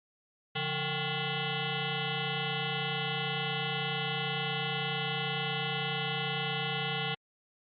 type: tone with frequency modulation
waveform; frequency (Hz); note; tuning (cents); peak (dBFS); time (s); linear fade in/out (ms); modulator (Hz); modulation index
sine; 1415; F6; +22; -30; 0.55-7.15; 10; 311; 6.5
effects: Opus 48 kbps